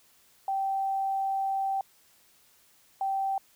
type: tone pair in turn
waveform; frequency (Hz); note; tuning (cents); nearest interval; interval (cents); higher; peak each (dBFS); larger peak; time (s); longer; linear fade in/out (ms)
sine; 778 / 778; G5 / G5; -13 / -13; unison; 0; neither; -26; neither; 0.48-1.81 / 3.01-3.38; first; 2
effects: white hiss -62 dBFS RMS until 3.55 s